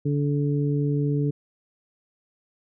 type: harmonic tone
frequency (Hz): 144.4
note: D3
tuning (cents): -29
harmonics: 1 / 2 / 3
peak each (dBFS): -22 / -27 / -30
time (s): 0.05-1.31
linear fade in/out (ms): 10
effects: none